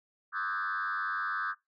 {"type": "tone with frequency modulation", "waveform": "sine", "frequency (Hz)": 1394, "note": "F6", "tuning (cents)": -4, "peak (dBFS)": -29, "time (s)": [0.32, 1.55], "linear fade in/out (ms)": 50, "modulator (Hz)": 97, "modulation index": 2.6, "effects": ["noise-tail reverb RT60 0.2 s tail -24 dB re dry", "tanh soft clip ceiling -27 dBFS"]}